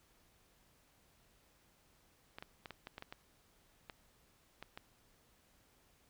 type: clicks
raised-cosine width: 0.3 ms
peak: -30 dBFS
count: 11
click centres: 2.385 / 2.425 / 2.658 / 2.707 / 2.871 / 2.981 / 3.024 / 3.125 / 3.898 / 4.626 / 4.775 s
effects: pink hiss -70 dBFS RMS until 6.09 s